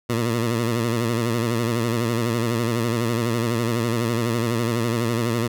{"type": "tone with vibrato", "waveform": "15% pulse", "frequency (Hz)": 116.54, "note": "A#2", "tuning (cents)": 0, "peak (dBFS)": -14, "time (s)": [0.09, 5.48], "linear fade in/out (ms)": 10, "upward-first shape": "sine", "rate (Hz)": 12, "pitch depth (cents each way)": 76, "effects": []}